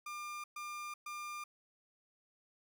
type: tone bursts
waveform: 30% pulse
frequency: 1200 Hz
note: D6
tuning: 37 cents sharp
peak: -39 dBFS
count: 3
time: 0.06-1.44 s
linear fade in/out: 5 ms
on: 380 ms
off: 120 ms
effects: none